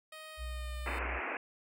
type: tone with pitch glide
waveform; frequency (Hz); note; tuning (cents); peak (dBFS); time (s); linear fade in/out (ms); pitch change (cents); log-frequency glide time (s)
10% pulse; 625 to 602.7; D#5 to D5; +8 to +45; -38; 0.12-0.99; 5; -63; 0.34-0.8
type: tone with vibrato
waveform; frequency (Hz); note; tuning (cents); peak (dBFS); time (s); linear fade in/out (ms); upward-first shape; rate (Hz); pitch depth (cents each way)
sine; 61.74; B1; 0; -37; 0.37-1.21; 50; sine; 16; 16
type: band-pass noise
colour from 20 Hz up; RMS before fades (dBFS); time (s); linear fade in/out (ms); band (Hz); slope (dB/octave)
white; -38; 0.86-1.37; 2; 230 to 2600; 96
effects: none